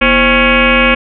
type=tone with frequency modulation; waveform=sine; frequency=1385 Hz; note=F6; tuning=15 cents flat; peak=-6 dBFS; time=0.01-0.95 s; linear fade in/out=10 ms; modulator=286 Hz; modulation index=4.8; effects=none